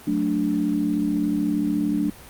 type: chord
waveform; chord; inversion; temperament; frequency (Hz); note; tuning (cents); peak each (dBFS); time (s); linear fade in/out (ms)
sine; D major; first; just; 183.54 / 220.2 / 293.7; F#3 / A3 / D4; -14 / +2 / 0; -27 / -25 / -22; 0.07-2.1; 5
effects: pink hiss -44 dBFS RMS until 2.29 s + Opus 32 kbps